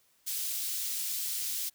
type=high-pass noise; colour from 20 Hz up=white; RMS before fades=-34 dBFS; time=0.26-1.7 s; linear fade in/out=20 ms; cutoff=3700 Hz; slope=12 dB/octave; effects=white hiss -68 dBFS RMS until 1.74 s